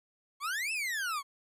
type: exponential two-way sweep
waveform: 40% pulse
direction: up then down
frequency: 1075 to 2700 to 1075 Hz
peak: -31 dBFS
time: 0.4-1.23 s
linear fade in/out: 50 ms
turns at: 0.72 s
effects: resampled to 32000 Hz + 12-bit